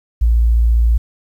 sine tone, 57.4 Hz, A#1, 26 cents flat, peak -9 dBFS, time 0.21-0.98 s, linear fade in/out 10 ms, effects 8-bit

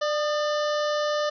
harmonic tone with a mistuned harmonic, 595 Hz, D5, 22 cents sharp, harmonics 1 / 2 / 3 / 5 / 6 / 7 / 8 / 9 / 10, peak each -24 / -30 / -34 / -38 / -40 / -41 / -42 / -43 / -44 dBFS, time 0.01-1.3 s, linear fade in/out 10 ms, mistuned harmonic 2, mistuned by +47 cents, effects none

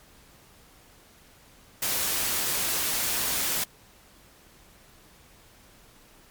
white noise, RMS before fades -27 dBFS, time 1.82-3.64 s, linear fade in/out 5 ms, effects pink hiss -55 dBFS RMS until 6.3 s + MP3 96 kbps

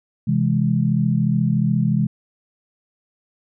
sine chord, C augmented, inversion none, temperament equal, 130.81 / 164.81 / 207.7 Hz, C3 / E3 / G#3, 0 / 0 / 0 cents, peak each -20 dBFS, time 0.27-2.07 s, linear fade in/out 10 ms, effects none

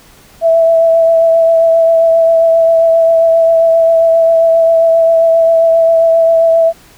sine tone with vibrato, 659.3 Hz, E5, in tune, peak -5 dBFS, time 0.41-6.73 s, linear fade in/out 50 ms, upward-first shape triangle, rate 7.5 Hz, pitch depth 19 cents each way, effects pink hiss -42 dBFS RMS until 6.97 s

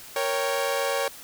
sawtooth chord, G diminished, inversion first, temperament equal, 466.2 / 554.4 / 784 Hz, Bb4 / Db5 / G5, 0 / 0 / 0 cents, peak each -26 / -22 / -28 dBFS, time 0.16-1.08 s, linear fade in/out 2 ms, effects white hiss -44 dBFS RMS until 1.23 s

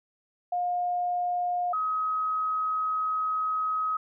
sine tone pair in turn, 712 / 1268.6 Hz, F5 / D#6, +33 / +33 cents, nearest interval minor seventh, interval 1000 cents, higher second, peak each -25 dBFS, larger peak neither, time 0.52-1.73 / 1.73-3.97 s, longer second, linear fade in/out 5 ms, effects none

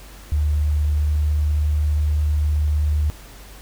sine tone with pitch glide, 74.7 to 75.18 Hz, D2 to D2, +30 to +41 cents, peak -16 dBFS, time 0.32-3.1 s, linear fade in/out 0 ms, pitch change +11 cents, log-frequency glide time 0.79-1.42 s, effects added 49 Hz sine -40 dBFS peak until 3.61 s + pink hiss -44 dBFS RMS until 3.61 s

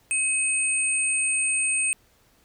sine tone pair together, 2553 / 8587 Hz, D#7 / C9, +44 / +44 cents, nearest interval octave + major sixth, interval 2100 cents, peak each -25 / -23 dBFS, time 0.11-1.93 s, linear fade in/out 0 ms, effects pink hiss -61 dBFS RMS until 2.44 s

